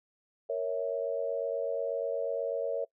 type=chord; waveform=sine; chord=A# diminished; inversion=none; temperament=equal with one note detuned; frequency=466.2 / 554.4 / 652.4 Hz; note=A#4 / C#5 / E5; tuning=0 / 0 / -18 cents; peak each=-34 / -32 / -36 dBFS; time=0.49-2.85 s; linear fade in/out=10 ms; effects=noise-tail reverb RT60 0.1 s tail -23 dB re dry